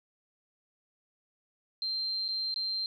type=tone with dropouts; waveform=sine; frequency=4151 Hz; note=C8; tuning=15 cents flat; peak=-30 dBFS; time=1.82-2.86 s; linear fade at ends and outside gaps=1 ms; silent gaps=2.281-2.287 / 2.542-2.56 s; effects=11-bit